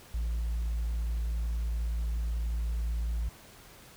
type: tone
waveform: sine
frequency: 56.6 Hz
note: A1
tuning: 50 cents sharp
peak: -26 dBFS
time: 0.14-3.29 s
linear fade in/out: 5 ms
effects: tanh soft clip ceiling -27 dBFS + pink hiss -53 dBFS RMS until 3.96 s